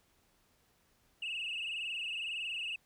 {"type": "tone with frequency modulation", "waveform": "sine", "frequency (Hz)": 2742, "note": "F7", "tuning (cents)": -32, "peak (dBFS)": -34, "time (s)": [1.22, 2.76], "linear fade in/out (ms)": 5, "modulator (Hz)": 21.8, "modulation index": 7.8, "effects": ["tanh soft clip ceiling -33 dBFS", "pink hiss -71 dBFS RMS until 2.85 s"]}